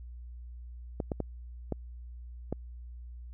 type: clicks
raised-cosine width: 2 ms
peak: -18 dBFS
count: 5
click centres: 1.002 / 1.118 / 1.203 / 1.723 / 2.526 s
effects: added 60 Hz sine -42 dBFS peak until 3.33 s